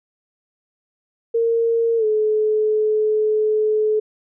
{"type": "tone with pitch glide", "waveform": "sine", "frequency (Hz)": [460.3, 429.5], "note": ["A#4", "A4"], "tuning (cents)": [-22, -42], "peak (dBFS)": -15, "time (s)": [1.34, 4], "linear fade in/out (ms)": 10, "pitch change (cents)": -120, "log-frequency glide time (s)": [1.97, 2.05], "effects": []}